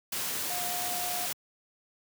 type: tone in noise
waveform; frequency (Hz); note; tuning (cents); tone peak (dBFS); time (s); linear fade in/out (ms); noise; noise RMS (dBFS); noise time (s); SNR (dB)
sine; 714; F5; +38; -36; 0.5-1.26; 5; white; -33; 0.12-1.33; -6
effects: high-pass 100 Hz 12 dB/octave

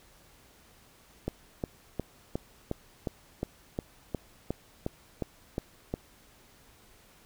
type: click train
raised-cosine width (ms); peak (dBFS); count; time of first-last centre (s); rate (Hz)
2; -17; 14; 1.28-5.939; 2.79
effects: pink hiss -59 dBFS RMS until 7.25 s

